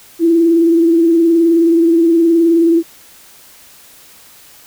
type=tone with vibrato; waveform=sine; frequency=333.4 Hz; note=E4; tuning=20 cents sharp; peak=-7 dBFS; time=0.19-2.83 s; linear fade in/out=50 ms; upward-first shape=triangle; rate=19 Hz; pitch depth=48 cents each way; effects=white hiss -42 dBFS RMS until 4.66 s